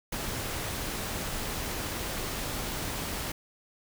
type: noise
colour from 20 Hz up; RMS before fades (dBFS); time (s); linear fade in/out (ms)
pink; -34; 0.12-3.32; 5
effects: none

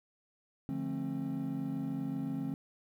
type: chord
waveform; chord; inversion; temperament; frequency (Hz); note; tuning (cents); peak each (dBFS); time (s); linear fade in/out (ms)
triangle; D minor seventh; none; equal with one note detuned; 146.83 / 174.61 / 220 / 267.6; D3 / F3 / A3 / C4; 0 / 0 / 0 / +39; -38 / -39 / -39 / -34; 0.69-2.54; 0
effects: tanh soft clip ceiling -23 dBFS + 11-bit

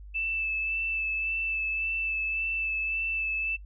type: tone with vibrato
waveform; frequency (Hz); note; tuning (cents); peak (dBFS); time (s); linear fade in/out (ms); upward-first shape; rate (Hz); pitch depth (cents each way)
sine; 2637; E7; 0; -27; 0.14-3.57; 20; sine; 1.8; 17
effects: noise-tail reverb RT60 0.1 s tail -21 dB re dry + added 50 Hz sine -42 dBFS peak until 3.65 s

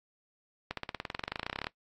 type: accelerating click train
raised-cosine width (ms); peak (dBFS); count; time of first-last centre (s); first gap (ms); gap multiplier
0.3; -18; 24; 0.71-1.669; 63; 0.96
effects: noise-tail reverb RT60 0.1 s tail -18 dB re dry + AAC 48 kbps

